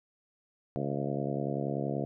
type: harmonic tone with a mistuned harmonic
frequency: 70.4 Hz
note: C#2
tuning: 27 cents sharp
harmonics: 2 / 3 / 4 / 5 / 6 / 7 / 8 / 9 / 10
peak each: -35 / -37 / -38 / -39 / -40 / -40 / -41 / -42 / -42 dBFS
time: 0.76-2.05 s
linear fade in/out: 0 ms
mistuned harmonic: 10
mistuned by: -35 cents
effects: none